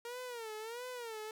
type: tone with vibrato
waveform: sawtooth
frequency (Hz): 465.2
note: A#4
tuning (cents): -4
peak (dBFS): -38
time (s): 0.05-1.31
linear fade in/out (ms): 2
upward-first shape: sine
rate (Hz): 1.5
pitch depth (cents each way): 140
effects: none